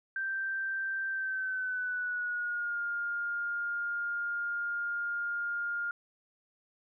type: tone with pitch glide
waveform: sine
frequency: 1566 to 1411.4 Hz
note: G6 to F6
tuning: -2 to +18 cents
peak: -31 dBFS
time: 0.16-5.91 s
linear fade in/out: 2 ms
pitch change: -180 cents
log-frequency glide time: 1.09-2.8 s
effects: none